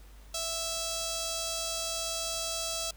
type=tone with notch filter; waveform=5% pulse; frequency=659.3 Hz; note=E5; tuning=in tune; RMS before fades=-34 dBFS; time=0.34-2.91 s; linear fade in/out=5 ms; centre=1900 Hz; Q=0.88; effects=added 50 Hz sine -49 dBFS peak until 2.96 s + pink hiss -59 dBFS RMS until 2.96 s